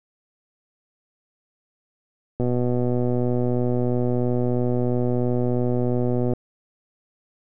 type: click train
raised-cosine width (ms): 2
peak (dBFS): -11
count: 485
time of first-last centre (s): 2.4-6.335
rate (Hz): 123
effects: none